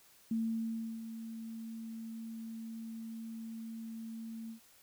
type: tone with ADSR envelope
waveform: sine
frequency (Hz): 225.5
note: A3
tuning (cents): +43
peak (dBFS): -30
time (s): 0.31-4.6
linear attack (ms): 4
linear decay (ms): 690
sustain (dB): -11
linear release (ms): 100
effects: white hiss -63 dBFS RMS until 4.82 s

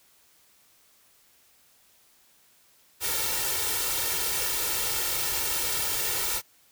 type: noise with comb filter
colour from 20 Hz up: white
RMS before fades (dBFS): -28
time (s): 3-6.42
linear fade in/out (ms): 50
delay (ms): 2.2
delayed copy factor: +0.75
effects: white hiss -61 dBFS RMS until 6.71 s

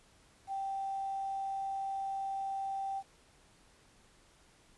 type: tone with quantisation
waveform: sine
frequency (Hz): 781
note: G5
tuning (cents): -7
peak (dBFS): -34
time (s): 0.47-3.03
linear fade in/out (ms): 50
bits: 10
effects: pink hiss -64 dBFS RMS until 4.77 s + resampled to 24000 Hz

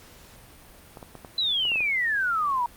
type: clicks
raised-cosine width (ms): 1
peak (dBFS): -26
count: 8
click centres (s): 0.972 / 1.028 / 1.153 / 1.248 / 1.653 / 1.718 / 1.758 / 1.806
type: exponential sweep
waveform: sine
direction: down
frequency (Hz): 4046 to 934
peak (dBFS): -22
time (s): 1.38-2.66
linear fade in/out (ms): 2
effects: pink hiss -50 dBFS RMS until 2.76 s + Opus 48 kbps

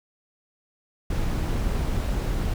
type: noise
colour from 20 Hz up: brown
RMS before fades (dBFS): -25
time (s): 1.1-2.54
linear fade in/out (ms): 5
effects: none

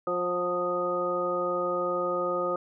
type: harmonic tone with a mistuned harmonic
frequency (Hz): 177.5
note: F3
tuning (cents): +28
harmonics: 1 / 2 / 3 / 4 / 5 / 7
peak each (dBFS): -41 / -32 / -29 / -40 / -41 / -30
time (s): 0.07-2.56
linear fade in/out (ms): 2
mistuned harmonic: 4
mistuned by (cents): +31
effects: none

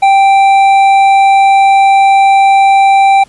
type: tone with hard clipping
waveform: triangle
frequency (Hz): 784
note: G5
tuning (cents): 0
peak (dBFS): -5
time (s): 0.02-3.24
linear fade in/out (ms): 10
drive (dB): 11
effects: pink hiss -44 dBFS RMS until 3.28 s + resampled to 24000 Hz

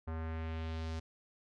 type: tone with low-pass filter sweep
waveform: square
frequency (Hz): 80.7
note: E2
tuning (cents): -36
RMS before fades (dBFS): -39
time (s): 0.07-1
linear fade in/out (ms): 10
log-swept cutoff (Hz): 1300 to 5900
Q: 1.4
effects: none

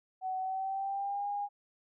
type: tone with pitch glide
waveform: sine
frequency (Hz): 751 to 814.3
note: F#5 to G#5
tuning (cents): +26 to -34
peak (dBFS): -32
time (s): 0.21-1.49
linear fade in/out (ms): 50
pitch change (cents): +140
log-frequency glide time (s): 0.38-1.28
effects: none

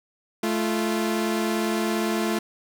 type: tone pair together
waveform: sawtooth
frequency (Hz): 217.4 / 344.8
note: A3 / F4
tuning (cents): -21 / -22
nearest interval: minor sixth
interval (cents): 799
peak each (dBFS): -21 / -22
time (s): 0.43-2.39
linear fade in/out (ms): 5
effects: none

